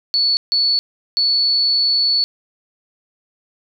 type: tone bursts at uneven times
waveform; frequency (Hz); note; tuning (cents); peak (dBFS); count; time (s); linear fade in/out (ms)
sine; 4435; C#8; 0; -13; 3; 0.14-0.37 / 0.52-0.79 / 1.17-2.24; 0
effects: none